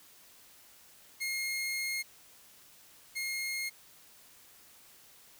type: tone pair in turn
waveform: sawtooth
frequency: 2145 / 2145 Hz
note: C7 / C7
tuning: +42 / +42 cents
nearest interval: unison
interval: 0 cents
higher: neither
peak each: -29 / -30 dBFS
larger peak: first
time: 1.2-2.03 / 3.15-3.7 s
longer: first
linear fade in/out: 20 ms
effects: white hiss -58 dBFS RMS until 5.39 s